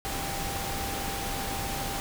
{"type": "tone in noise", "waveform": "sine", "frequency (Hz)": 790, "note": "G5", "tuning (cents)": 13, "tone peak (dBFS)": -37, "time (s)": [0.05, 2], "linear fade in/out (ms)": 0, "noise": "pink", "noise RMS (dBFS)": -33, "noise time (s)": [0.05, 2], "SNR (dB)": -7, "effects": []}